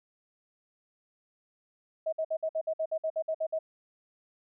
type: tone bursts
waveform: sine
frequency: 637 Hz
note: D#5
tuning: 41 cents sharp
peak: -27 dBFS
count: 13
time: 2.06-3.59 s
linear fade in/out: 10 ms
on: 66 ms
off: 56 ms
effects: none